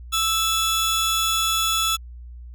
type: tone pair together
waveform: sawtooth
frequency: 1318.5 / 3416 Hz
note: E6 / G#7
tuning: 0 / +48 cents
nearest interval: octave + major third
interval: 1648 cents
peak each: -19 dBFS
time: 0.12-1.97 s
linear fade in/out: 20 ms
effects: added 60 Hz sine -36 dBFS peak until 2.54 s